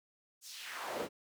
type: noise with high-pass filter sweep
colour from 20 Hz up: brown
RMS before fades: -42 dBFS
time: 0.41-1.09 s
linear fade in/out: 50 ms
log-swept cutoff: 7300 to 290 Hz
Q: 1.8
effects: none